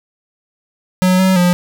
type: tone with pitch steps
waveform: square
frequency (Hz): 184.1 / 188.1 / 177.6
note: F#3 / F#3 / F3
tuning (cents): -8 / +29 / +29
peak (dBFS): -10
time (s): 1.02-1.53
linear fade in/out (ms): 0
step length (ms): 170
effects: none